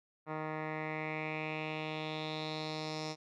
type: tone with low-pass filter sweep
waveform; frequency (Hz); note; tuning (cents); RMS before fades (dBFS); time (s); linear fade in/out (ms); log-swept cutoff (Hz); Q
10% pulse; 155.56; D#3; 0; -39; 0.26-3.16; 50; 1500 to 5400; 3.9
effects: none